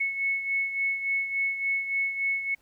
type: beating tone pair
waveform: sine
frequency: 2200 / 2203.5 Hz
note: C#7 / C#7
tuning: -14 / -11 cents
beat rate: 3.5 Hz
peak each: -26 / -33 dBFS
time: 0-2.55 s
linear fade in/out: 10 ms
effects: pink hiss -66 dBFS RMS until 2.61 s